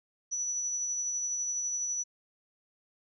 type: tone with tremolo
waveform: sine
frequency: 5920 Hz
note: F#8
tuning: in tune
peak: -29 dBFS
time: 0.31-2.04 s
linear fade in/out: 20 ms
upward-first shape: sine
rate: 12 Hz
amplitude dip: 25%
effects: none